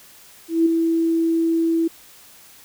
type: tone with ADSR envelope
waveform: sine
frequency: 329.6 Hz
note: E4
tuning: in tune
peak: -11 dBFS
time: 0.48-1.88 s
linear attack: 180 ms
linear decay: 6 ms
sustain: -5 dB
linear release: 9 ms
effects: white hiss -47 dBFS RMS until 2.64 s